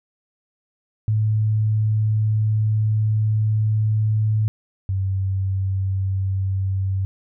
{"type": "tone pair in turn", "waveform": "sine", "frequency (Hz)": [108, 96.08], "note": ["A2", "G2"], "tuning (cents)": [-32, -34], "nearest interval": "major second", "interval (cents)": 202, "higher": "first", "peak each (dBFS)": [-16, -19], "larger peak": "first", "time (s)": [[1.08, 4.48], [4.89, 7.05]], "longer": "first", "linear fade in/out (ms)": 0, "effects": []}